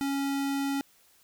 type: tone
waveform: square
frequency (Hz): 277.2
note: C#4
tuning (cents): 0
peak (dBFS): -28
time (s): 0.01-0.81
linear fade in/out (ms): 0
effects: white hiss -62 dBFS RMS until 1.23 s